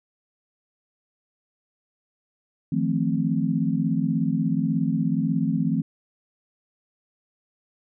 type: chord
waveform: sine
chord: F dominant seventh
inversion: third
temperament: equal with one note detuned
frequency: 158.01 / 174.61 / 220 / 261.6 Hz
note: Eb3 / F3 / A3 / C4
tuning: +27 / 0 / 0 / 0 cents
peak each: -26 / -26 / -26 / -26 dBFS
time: 2.72-5.82 s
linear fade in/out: 5 ms
effects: none